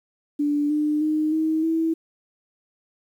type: tone with pitch steps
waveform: sine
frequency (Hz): 292.2 / 300.1 / 308.1 / 316.4 / 325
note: D4 / D4 / D#4 / D#4 / E4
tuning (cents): -9 / +38 / -17 / +29 / -24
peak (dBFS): -19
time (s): 0.39-1.94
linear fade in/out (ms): 10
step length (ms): 310
effects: 9-bit